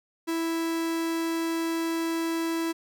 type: tone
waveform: 45% pulse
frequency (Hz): 329.6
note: E4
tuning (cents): 0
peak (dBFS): -26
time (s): 0.27-2.73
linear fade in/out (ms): 20
effects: none